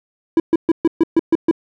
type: tone bursts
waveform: triangle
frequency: 329.6 Hz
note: E4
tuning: in tune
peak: -7 dBFS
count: 8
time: 0.37-1.512 s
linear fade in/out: 2 ms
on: 29 ms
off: 130 ms
effects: none